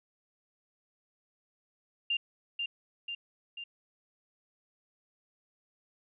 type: tone with echo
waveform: sine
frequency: 2794 Hz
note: F7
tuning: in tune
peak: -27 dBFS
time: 2.1-2.17 s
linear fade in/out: 5 ms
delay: 490 ms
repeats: 3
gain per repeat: -4 dB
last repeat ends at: 3.64 s
effects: none